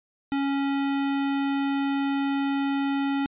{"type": "tone", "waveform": "square", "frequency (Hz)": 277.2, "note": "C#4", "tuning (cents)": 0, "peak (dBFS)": -24, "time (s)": [0.32, 3.26], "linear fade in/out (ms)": 0, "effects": ["resampled to 8000 Hz"]}